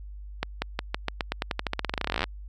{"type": "accelerating click train", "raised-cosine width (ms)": 0.3, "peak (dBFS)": -10, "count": 30, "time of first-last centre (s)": [0.43, 2.241], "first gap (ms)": 190, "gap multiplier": 0.9, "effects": ["added 50 Hz sine -38 dBFS peak until 2.48 s"]}